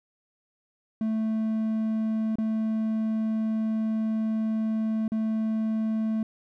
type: tone with dropouts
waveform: triangle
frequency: 220 Hz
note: A3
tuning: in tune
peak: -22 dBFS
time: 1.01-6.23 s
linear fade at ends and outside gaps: 2 ms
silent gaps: 2.356-2.384 / 5.08-5.119 s
effects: none